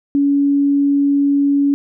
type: tone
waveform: sine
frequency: 282.3 Hz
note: C#4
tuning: 32 cents sharp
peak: -11 dBFS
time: 0.15-1.74 s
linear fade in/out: 0 ms
effects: none